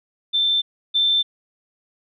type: tone pair in turn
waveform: sine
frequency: 3554 / 3554 Hz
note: A7 / A7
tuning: +17 / +17 cents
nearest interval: unison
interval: 0 cents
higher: neither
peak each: -16 / -15 dBFS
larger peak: second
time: 0.33-0.62 / 0.94-1.23 s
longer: neither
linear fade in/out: 20 ms
effects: none